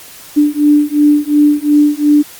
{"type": "beating tone pair", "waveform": "sine", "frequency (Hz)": [293.7, 296.5], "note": ["D4", "D4"], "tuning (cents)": [0, 17], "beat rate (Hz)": 2.8, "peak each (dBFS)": -10, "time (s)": [0.36, 2.23], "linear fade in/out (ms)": 20, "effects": ["white hiss -35 dBFS RMS until 2.39 s", "Opus 48 kbps"]}